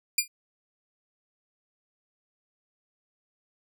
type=tone with exponential decay; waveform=10% pulse; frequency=2400 Hz; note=D7; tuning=37 cents sharp; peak=-9 dBFS; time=0.18-0.28 s; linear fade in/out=5 ms; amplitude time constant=21 ms; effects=none